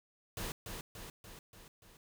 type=noise with echo; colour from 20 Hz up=pink; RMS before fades=-40 dBFS; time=0.37-0.52 s; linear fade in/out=2 ms; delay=290 ms; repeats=5; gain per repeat=-4 dB; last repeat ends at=1.97 s; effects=none